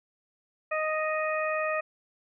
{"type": "harmonic tone", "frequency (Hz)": 622.3, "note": "D#5", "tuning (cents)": 0, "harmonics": [1, 2, 3, 4], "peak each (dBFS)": [-29, -32, -34, -35], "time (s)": [0.71, 1.81], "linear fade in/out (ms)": 10, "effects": []}